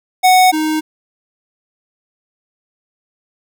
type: tone pair in turn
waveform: square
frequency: 740 / 311.1 Hz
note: F#5 / D#4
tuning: 0 / 0 cents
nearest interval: octave + minor third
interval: 1500 cents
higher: first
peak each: -7 / -15 dBFS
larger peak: first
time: 0.23-0.52 / 0.52-0.81 s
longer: neither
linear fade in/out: 20 ms
effects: none